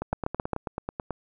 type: two click trains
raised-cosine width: 1 ms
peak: -16 / -12 dBFS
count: 11 / 4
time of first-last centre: 0.02-1.107 / 0.13-0.533 s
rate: 9.2 / 7.45 Hz
effects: none